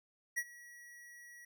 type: tone with ADSR envelope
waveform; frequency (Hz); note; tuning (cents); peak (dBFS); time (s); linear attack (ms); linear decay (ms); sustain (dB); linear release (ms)
square; 1923; B6; -47; -32; 0.36-1.45; 21; 52; -21; 5
effects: none